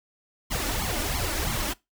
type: noise with flanger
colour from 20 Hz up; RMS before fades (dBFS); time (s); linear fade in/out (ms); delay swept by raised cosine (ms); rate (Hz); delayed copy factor
pink; -28; 0.5-1.74; 20; 0.92 to 3.52; 3; +0.95
effects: noise-tail reverb RT60 0.2 s tail -22 dB re dry